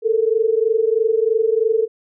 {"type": "tone pair together", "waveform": "sine", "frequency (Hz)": [435.1, 458.2], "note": ["A4", "A#4"], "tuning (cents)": [-19, -30], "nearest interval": "minor second", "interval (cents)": 89, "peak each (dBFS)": -17, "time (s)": [0.02, 1.88], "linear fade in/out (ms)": 50, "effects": []}